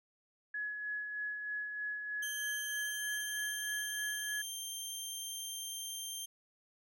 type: tone with tremolo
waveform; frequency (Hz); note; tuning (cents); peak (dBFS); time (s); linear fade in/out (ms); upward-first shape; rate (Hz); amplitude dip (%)
sine; 1690; G#6; +30; -35; 0.54-4.42; 5; sine; 3.2; 40
type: tone with pitch glide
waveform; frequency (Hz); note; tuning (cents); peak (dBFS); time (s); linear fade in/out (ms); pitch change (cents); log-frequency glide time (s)
15% pulse; 3141 to 3161; G7 to G7; +3 to +14; -33; 2.22-6.26; 10; +11; 2.62-3.56
effects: none